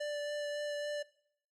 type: tone with vibrato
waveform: square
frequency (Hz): 587.3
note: D5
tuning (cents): 0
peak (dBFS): -36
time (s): 0-1.03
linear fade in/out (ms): 10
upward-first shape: sine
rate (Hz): 3.6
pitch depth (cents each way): 10
effects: noise-tail reverb RT60 0.7 s tail -21 dB re dry + low-pass 7000 Hz 12 dB/octave